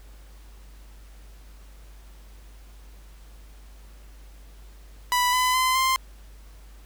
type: tone with pitch steps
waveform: sawtooth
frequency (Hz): 987.8 / 1007.4 / 1027.4 / 1047.7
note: B5 / B5 / C6 / C6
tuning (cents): 0 / +34 / -32 / +2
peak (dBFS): -16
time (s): 5.12-5.96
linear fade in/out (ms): 0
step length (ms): 210
effects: added 50 Hz sine -44 dBFS peak until 6.85 s + pink hiss -56 dBFS RMS until 6.85 s